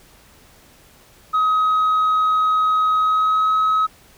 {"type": "tone with pitch glide", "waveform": "sine", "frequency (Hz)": [1266, 1278.5], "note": ["D#6", "D#6"], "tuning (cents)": [30, 47], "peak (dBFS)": -12, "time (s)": [1.33, 3.87], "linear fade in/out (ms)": 20, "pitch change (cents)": 17, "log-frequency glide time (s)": [2.97, 3.54], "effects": ["tanh soft clip ceiling -13 dBFS", "pink hiss -50 dBFS RMS until 4.17 s"]}